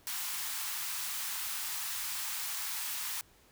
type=high-pass noise; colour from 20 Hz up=white; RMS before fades=-37 dBFS; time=0.07-3.21 s; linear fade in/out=0 ms; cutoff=810 Hz; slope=48 dB/octave; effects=pink hiss -63 dBFS RMS until 3.51 s